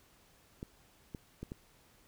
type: clicks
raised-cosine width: 3 ms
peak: -28 dBFS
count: 4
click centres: 0.629 / 1.148 / 1.43 / 1.519 s
effects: pink hiss -65 dBFS RMS until 2.07 s